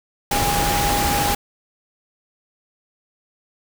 sine tone in noise, 816 Hz, G#5, 31 cents flat, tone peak -21 dBFS, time 0.31-1.35 s, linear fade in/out 5 ms, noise pink, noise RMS -21 dBFS, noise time 0.31-1.35 s, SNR -3 dB, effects none

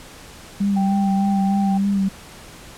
sine tone with vibrato, 197 Hz, G3, 9 cents sharp, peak -16 dBFS, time 0.6-2.09 s, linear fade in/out 10 ms, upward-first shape sine, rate 3.3 Hz, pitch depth 33 cents each way
sine tone, 784 Hz, G5, in tune, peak -24 dBFS, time 0.76-1.78 s, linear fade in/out 10 ms
effects pink hiss -41 dBFS RMS until 2.77 s + low-pass 11000 Hz 12 dB/octave

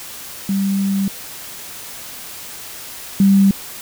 sine tone pair in turn, 196.2 / 196.2 Hz, G3 / G3, +2 / +2 cents, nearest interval unison, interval 0 cents, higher neither, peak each -15 / -8 dBFS, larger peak second, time 0.49-1.08 / 3.2-3.51 s, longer first, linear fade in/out 2 ms, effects white hiss -33 dBFS RMS until 3.81 s

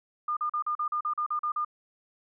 sine tone bursts, 1211 Hz, D#6, 47 cents flat, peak -26 dBFS, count 11, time 0.28-1.648 s, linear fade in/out 5 ms, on 88 ms, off 40 ms, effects none

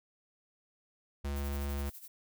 square tone, 70.6 Hz, C#2, 32 cents sharp, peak -34 dBFS, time 1.24-1.9 s, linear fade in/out 10 ms
violet noise with tremolo, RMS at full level -47 dBFS, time 1.36-2.08 s, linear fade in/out 2 ms, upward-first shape sine, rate 12 Hz, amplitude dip 70%
effects none

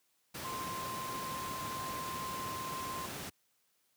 sine tone in noise, 1046 Hz, C6, 1 cent flat, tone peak -39 dBFS, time 0.44-3.06 s, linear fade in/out 10 ms, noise pink, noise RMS -42 dBFS, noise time 0.34-3.3 s, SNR 0 dB, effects white hiss -75 dBFS RMS until 3.96 s + high-pass 100 Hz 12 dB/octave

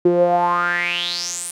sawtooth tone with band-pass filter sweep, 174.61 Hz, F3, in tune, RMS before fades -19 dBFS, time 0.05-1.51 s, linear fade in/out 5 ms, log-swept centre 360 to 10000 Hz, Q 7.3, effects none

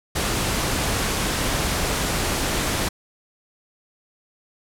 pink noise, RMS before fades -23 dBFS, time 0.15-2.89 s, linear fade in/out 10 ms, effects low-pass 12000 Hz 12 dB/octave

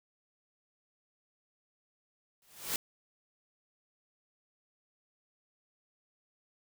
white noise with exponential growth, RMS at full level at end -30 dBFS, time 2.42-2.76 s, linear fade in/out 1 ms, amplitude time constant 72 ms, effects none

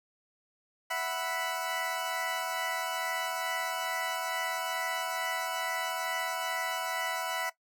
20% pulse chord, E suspended second, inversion none, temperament equal, 659.3 / 740 / 987.8 Hz, E5 / F#5 / B5, 0 / 0 / 0 cents, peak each -31 dBFS, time 0.9-7.5 s, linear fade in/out 10 ms, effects noise-tail reverb RT60 0.1 s tail -17 dB re dry

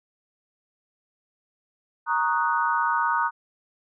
sine chord, D# minor seventh, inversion second, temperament equal, 932.3 / 1108.7 / 1244.5 / 1480 Hz, A#5 / C#6 / D#6 / F#6, 0 / 0 / 0 / 0 cents, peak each -24 / -30 / -26 / -27 dBFS, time 2.06-3.31 s, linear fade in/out 50 ms, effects none

